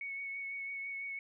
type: tone with vibrato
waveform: sine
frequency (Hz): 2217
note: C#7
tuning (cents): 0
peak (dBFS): -38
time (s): 0.01-1.19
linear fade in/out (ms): 2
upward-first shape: triangle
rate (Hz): 6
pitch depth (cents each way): 20
effects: none